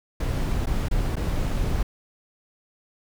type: noise with dropouts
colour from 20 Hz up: brown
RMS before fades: -24 dBFS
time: 0.2-1.83 s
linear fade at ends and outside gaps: 5 ms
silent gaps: 0.659-0.669 / 0.885-0.911 / 1.157-1.166 s
effects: none